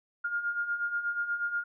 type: beating tone pair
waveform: sine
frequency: 1408 / 1416.3 Hz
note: F6 / F6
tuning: +14 / +24 cents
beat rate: 8.3 Hz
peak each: -36 / -30 dBFS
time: 0.24-1.64 s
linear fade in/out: 10 ms
effects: none